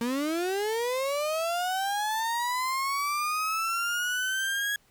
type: linear sweep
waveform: 35% pulse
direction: up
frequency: 228.3 to 1669 Hz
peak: -25 dBFS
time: 0.01-4.76 s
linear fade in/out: 2 ms
effects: pink hiss -64 dBFS RMS until 4.9 s